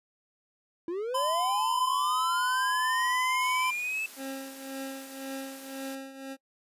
triangle linear sweep, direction up, 326.2 to 2637 Hz, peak -28 dBFS, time 0.88-4.06 s, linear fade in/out 2 ms
square tone, 1017 Hz, C6, 50 cents flat, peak -28 dBFS, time 1.14-3.71 s, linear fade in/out 10 ms
white high-pass noise, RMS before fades -47 dBFS, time 3.41-5.95 s, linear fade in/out 2 ms, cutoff 190 Hz, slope 48 dB/octave
25% pulse tone with tremolo, 269.2 Hz, C4, 49 cents sharp, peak -30 dBFS, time 4.16-6.37 s, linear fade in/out 50 ms, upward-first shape triangle, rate 1.9 Hz, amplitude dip 75%
effects noise-tail reverb RT60 0.1 s tail -23 dB re dry + resampled to 32000 Hz

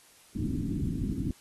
white low-pass noise, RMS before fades -31 dBFS, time 0.35-1.31 s, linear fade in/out 2 ms, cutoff 300 Hz, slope 48 dB/octave, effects white hiss -58 dBFS RMS until 1.4 s + AAC 32 kbps

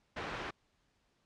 white low-pass noise, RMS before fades -41 dBFS, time 0.16-0.51 s, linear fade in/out 10 ms, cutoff 1800 Hz, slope 12 dB/octave, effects pink hiss -75 dBFS RMS until 1.25 s + low-pass 6000 Hz 12 dB/octave

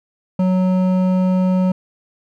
sine tone with hard clipping, 185 Hz, F#3, in tune, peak -15 dBFS, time 0.39-1.72 s, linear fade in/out 5 ms, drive 10 dB, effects none

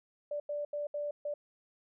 sine tone bursts at uneven times, 586 Hz, D5, 4 cents flat, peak -33 dBFS, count 5, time 0.31-0.4 / 0.49-0.65 / 0.73-0.87 / 0.94-1.11 / 1.25-1.34 s, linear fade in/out 5 ms, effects none

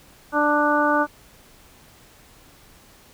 harmonic tone, 295.4 Hz, D4, 10 cents sharp, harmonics 1 / 2 / 3 / 4 / 5, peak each -23 / -23 / -23 / -23 / -23 dBFS, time 0.32-1.07 s, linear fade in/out 50 ms, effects pink hiss -51 dBFS RMS until 3.13 s

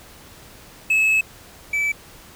triangle tone pair in turn, 2591 / 2308 Hz, E7 / D7, -30 / -31 cents, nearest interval major second, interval 201 cents, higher first, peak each -13 / -17 dBFS, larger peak first, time 0.9-1.21 / 1.73-1.92 s, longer first, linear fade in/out 5 ms, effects pink hiss -45 dBFS RMS until 2.35 s

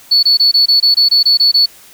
sine tone bursts, 4435 Hz, C#8, in tune, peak -5 dBFS, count 11, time 0.11-1.66 s, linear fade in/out 10 ms, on 120 ms, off 23 ms, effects tanh soft clip ceiling -2 dBFS + white hiss -41 dBFS RMS until 1.93 s

